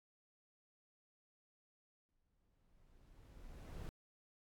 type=noise with exponential growth; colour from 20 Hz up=brown; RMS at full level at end=-45 dBFS; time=2.09-3.89 s; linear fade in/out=0 ms; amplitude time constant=390 ms; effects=AAC 64 kbps